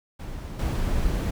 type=noise with level steps; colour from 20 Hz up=brown; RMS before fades=-34 / -25 dBFS; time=0.19-1.31 s; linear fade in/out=10 ms; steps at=0.59 s; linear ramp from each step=5 ms; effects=none